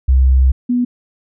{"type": "tone pair in turn", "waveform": "sine", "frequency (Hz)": [65.2, 245], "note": ["C2", "B3"], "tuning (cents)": [-5, -14], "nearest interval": "octave + major seventh", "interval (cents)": 2291, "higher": "second", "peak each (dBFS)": [-7, -12], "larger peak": "first", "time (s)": [[0.08, 0.52], [0.69, 0.85]], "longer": "first", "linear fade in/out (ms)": 10, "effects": []}